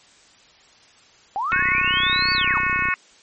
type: linear two-way sweep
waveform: sine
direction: up then down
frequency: 745 to 4585 to 868 Hz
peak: -21 dBFS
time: 1.36-2.58 s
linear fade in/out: 0 ms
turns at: 2.33 s
type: harmonic tone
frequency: 365.8 Hz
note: F#4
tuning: 20 cents flat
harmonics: 3 / 4 / 5 / 6 / 7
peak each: -25 / -25 / -25 / -25 / -25 dBFS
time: 1.52-2.94 s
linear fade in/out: 0 ms
type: click train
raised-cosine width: 3 ms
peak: -20 dBFS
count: 44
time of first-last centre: 1.53-2.886 s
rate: 31.7 Hz
effects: white hiss -52 dBFS RMS until 3.22 s + MP3 32 kbps